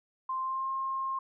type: tone with pitch glide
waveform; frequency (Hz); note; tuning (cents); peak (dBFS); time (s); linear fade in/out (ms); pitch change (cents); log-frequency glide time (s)
sine; 1046.5 to 1066.6; C6 to C6; 0 to +33; -30; 0.29-1.19; 5; +33; 0.4-0.7
effects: none